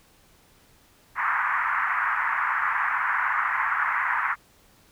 pink band-pass noise, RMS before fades -25 dBFS, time 1.15-4.36 s, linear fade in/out 50 ms, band 950 to 2000 Hz, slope 48 dB/octave, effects pink hiss -58 dBFS RMS until 4.91 s

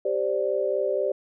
sine chord, G suspended fourth, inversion none, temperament equal, 392 / 523.3 / 587.3 Hz, G4 / C5 / D5, 0 / 0 / 0 cents, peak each -27 / -27 / -26 dBFS, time 0.05-1.12 s, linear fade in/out 5 ms, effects none

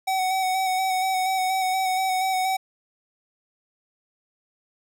square tone with vibrato, 753 Hz, F#5, 30 cents sharp, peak -22 dBFS, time 0.07-2.57 s, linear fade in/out 10 ms, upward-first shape square, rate 4.2 Hz, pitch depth 20 cents each way, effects none

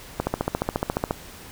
click train, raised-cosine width 1 ms, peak -8 dBFS, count 14, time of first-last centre 0.2-1.109 s, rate 14.3 Hz, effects pink hiss -43 dBFS RMS until 1.51 s

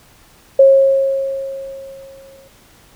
sine tone with exponential decay, 542 Hz, C#5, 39 cents flat, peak -3 dBFS, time 0.59-2.48 s, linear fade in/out 5 ms, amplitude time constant 410 ms, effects pink hiss -48 dBFS RMS until 2.95 s

